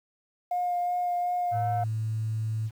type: tone with vibrato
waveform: sine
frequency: 711 Hz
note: F5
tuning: 31 cents sharp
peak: -24 dBFS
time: 0.51-1.84 s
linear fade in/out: 5 ms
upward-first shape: sine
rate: 2.7 Hz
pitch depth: 11 cents each way
type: tone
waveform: sine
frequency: 110 Hz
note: A2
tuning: in tune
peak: -26 dBFS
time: 1.51-2.71 s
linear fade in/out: 50 ms
effects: tanh soft clip ceiling -21 dBFS + 9-bit